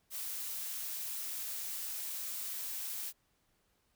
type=noise; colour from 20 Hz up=blue; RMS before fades=-40 dBFS; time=0.1-3.13 s; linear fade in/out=50 ms; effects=pink hiss -75 dBFS RMS until 3.95 s